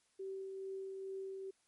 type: tone with tremolo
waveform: sine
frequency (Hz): 385.3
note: G4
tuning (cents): -30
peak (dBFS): -40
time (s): 0.19-1.51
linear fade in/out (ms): 10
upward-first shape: triangle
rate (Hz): 2.3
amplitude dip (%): 30
effects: white hiss -75 dBFS RMS until 1.67 s + MP3 48 kbps